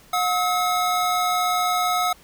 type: tone pair together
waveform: square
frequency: 722 / 1286.5 Hz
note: F#5 / E6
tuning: -43 / -43 cents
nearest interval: minor seventh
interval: 1000 cents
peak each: -23 / -23 dBFS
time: 0.13-2.13 s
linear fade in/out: 5 ms
effects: pink hiss -51 dBFS RMS until 2.23 s